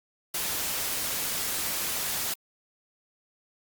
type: noise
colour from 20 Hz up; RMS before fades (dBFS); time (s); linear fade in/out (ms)
white; -30; 0.34-2.34; 5
effects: Opus 48 kbps